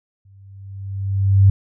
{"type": "tone with exponential growth", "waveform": "sine", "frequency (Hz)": 97.8, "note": "G2", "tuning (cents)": -4, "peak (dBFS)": -6, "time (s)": [0.25, 1.5], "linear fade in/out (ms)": 5, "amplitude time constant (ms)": 270, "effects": []}